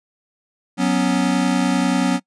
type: chord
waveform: square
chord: F# suspended fourth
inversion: none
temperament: equal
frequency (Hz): 185 / 246.9 / 277.2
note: F#3 / B3 / C#4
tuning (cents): 0 / 0 / 0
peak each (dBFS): -21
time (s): 0.77-2.2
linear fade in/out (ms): 50
effects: noise-tail reverb RT60 0.1 s tail -23 dB re dry + resampled to 22050 Hz